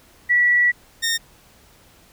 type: tone pair in turn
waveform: sine / 15% pulse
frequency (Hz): 1946 / 1836.8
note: B6 / A#6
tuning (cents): -26 / -26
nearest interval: minor second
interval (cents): 100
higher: first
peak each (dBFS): -13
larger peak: neither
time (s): 0.29-0.72 / 1.02-1.18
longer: first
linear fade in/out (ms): 20
effects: pink hiss -52 dBFS RMS until 2.12 s